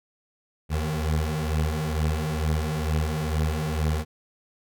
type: beating tone pair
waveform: 25% pulse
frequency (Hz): 76.2 / 78.4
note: D#2 / D#2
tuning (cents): -36 / +14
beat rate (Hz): 2.2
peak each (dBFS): -24 / -22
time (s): 0.69-4.05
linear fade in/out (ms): 50
effects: none